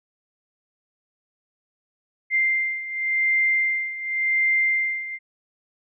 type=beating tone pair; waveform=sine; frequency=2093 / 2093.9 Hz; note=C7 / C7; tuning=0 / +1 cents; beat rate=0.9 Hz; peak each=-25 / -21 dBFS; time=2.3-5.19 s; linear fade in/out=50 ms; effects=none